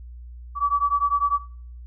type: beating tone pair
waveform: sine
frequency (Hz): 1143 / 1153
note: D6 / D6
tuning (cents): -47 / -32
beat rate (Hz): 10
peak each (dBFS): -22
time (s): 0.55-1.4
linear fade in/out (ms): 50
effects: noise-tail reverb RT60 0.5 s tail -21 dB re dry + added 60 Hz sine -37 dBFS peak until 1.86 s